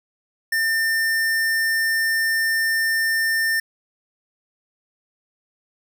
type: tone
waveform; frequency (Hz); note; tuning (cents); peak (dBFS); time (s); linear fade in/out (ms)
square; 1800; A6; +39; -19; 0.52-3.6; 5
effects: none